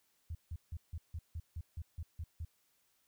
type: tone bursts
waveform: sine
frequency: 81.4 Hz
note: E2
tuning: 21 cents flat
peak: -38 dBFS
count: 11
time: 0.3-2.45 s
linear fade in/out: 5 ms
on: 50 ms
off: 160 ms
effects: white hiss -75 dBFS RMS until 3.07 s